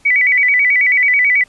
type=tone with vibrato; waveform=sine; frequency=2122 Hz; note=C7; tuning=24 cents sharp; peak=-9 dBFS; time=0.05-1.44 s; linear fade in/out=10 ms; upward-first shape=square; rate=9.2 Hz; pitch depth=110 cents each way; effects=pink hiss -50 dBFS RMS until 1.48 s + resampled to 24000 Hz